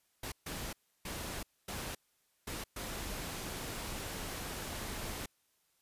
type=noise bursts at uneven times; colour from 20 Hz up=pink; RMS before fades=-41 dBFS; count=6; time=0.23-0.32 / 0.46-0.73 / 1.05-1.43 / 1.68-1.95 / 2.47-2.64 / 2.76-5.26 s; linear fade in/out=5 ms; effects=white hiss -75 dBFS RMS until 5.81 s + resampled to 32000 Hz